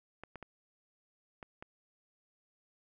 clicks, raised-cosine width 0.5 ms, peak -30 dBFS, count 5, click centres 0.236 / 0.357 / 0.427 / 1.428 / 1.625 s, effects none

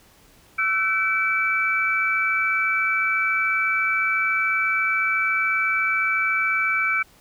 sine tone cluster, 1328 / 1520 / 2307 Hz, E6 / F#6 / D7, +12 / +46 / -31 cents, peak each -25 / -26 / -21 dBFS, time 0.58-7.03 s, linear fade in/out 10 ms, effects pink hiss -54 dBFS RMS until 7.2 s

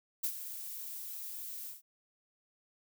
violet noise with ADSR envelope, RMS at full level -32 dBFS, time 0.23-1.82 s, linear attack 13 ms, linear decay 75 ms, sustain -11 dB, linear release 150 ms, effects none

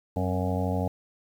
harmonic tone with a mistuned harmonic, 92.5 Hz, F#2, in tune, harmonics 1 / 2 / 3 / 5 / 6 / 7 / 8 / 9, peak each -28 / -31 / -33 / -35 / -36 / -36 / -37 / -38 dBFS, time 0.16-0.88 s, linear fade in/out 5 ms, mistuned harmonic 3, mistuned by -49 cents, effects 9-bit

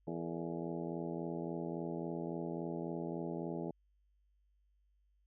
harmonic tone with a mistuned harmonic, 83.6 Hz, E2, 25 cents sharp, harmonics 2 / 3 / 4 / 5 / 6 / 7 / 8 / 9 / 10, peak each -43 / -45 / -43 / -45 / -51 / -49 / -50 / -56 / -53 dBFS, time 0.07-3.71 s, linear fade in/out 5 ms, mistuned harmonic 6, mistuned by -92 cents, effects added 50 Hz sine -70 dBFS peak until 5.26 s

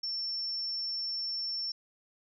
sine tone, 5410 Hz, E8, 44 cents sharp, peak -32 dBFS, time 0.03-1.72 s, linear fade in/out 5 ms, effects none

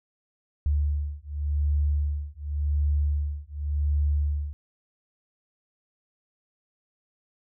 sine beating tone pair, 72.8 / 73.69 Hz, D2 / D2, -15 / +6 cents, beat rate 0.89 Hz, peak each -26 dBFS, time 0.66-4.53 s, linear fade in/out 0 ms, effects none

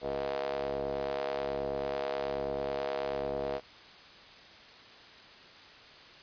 sawtooth ring-modulated tone, 69.3 Hz, C#2, in tune, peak -25 dBFS, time 0.01-3.61 s, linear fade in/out 50 ms, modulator 555 Hz, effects white hiss -52 dBFS RMS until 6.22 s + resampled to 11025 Hz

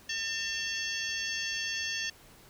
harmonic tone with a mistuned harmonic, 901 Hz, A5, 41 cents sharp, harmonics 2 / 3 / 4 / 5 / 6 / 7, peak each -36 / -38 / -39 / -40 / -41 / -41 dBFS, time 0.09-2.1 s, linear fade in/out 5 ms, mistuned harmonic 4, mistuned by -130 cents, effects pink hiss -56 dBFS RMS until 2.49 s

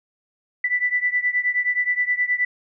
sine beating tone pair, 1975.5 / 1985 Hz, B6 / B6, 0 / +8 cents, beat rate 9.5 Hz, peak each -21 / -23 dBFS, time 0.64-2.45 s, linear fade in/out 5 ms, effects none

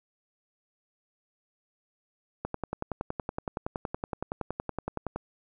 click train, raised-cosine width 1 ms, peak -17 dBFS, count 30, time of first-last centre 2.45-5.16 s, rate 10.7 Hz, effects none

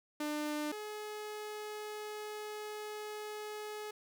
sawtooth tone pair in turn, 299.4 / 423.4 Hz, D4 / G#4, +33 / +33 cents, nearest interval tritone, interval 600 cents, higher second, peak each -31 / -37 dBFS, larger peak first, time 0.2-0.72 / 0.72-3.91 s, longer second, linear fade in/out 5 ms, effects none

